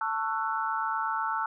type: chord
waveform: sine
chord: F# minor seventh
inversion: first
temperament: just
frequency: 888 / 1110 / 1332 / 1480 Hz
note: A5 / C#6 / E6 / F#6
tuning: +16 / +2 / +18 / 0 cents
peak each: -31 / -35 / -31 / -36 dBFS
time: 0.01-1.46 s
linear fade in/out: 2 ms
effects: none